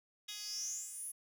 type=tone with high-pass filter sweep; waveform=10% pulse; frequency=416.5 Hz; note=G#4; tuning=5 cents sharp; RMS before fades=-43 dBFS; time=0.28-1.12 s; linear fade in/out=10 ms; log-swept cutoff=3700 to 11000 Hz; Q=9; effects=none